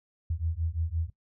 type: beating tone pair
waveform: sine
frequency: 79.4 / 85.2 Hz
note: D#2 / F2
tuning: +36 / -42 cents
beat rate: 5.8 Hz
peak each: -31 dBFS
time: 0.3-1.1 s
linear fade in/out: 5 ms
effects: noise-tail reverb RT60 0.1 s tail -18 dB re dry